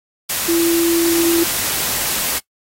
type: tone in noise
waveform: sine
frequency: 336.9 Hz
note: E4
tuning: 38 cents sharp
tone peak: -13 dBFS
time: 0.48-1.44 s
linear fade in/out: 10 ms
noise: white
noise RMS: -20 dBFS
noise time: 0.29-2.39 s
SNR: +4 dB
effects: noise-tail reverb RT60 0.1 s tail -20 dB re dry + AAC 48 kbps